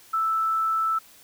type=tone; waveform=sine; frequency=1318.5 Hz; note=E6; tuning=in tune; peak=-21 dBFS; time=0.13-0.99 s; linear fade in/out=10 ms; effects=white hiss -52 dBFS RMS until 1.23 s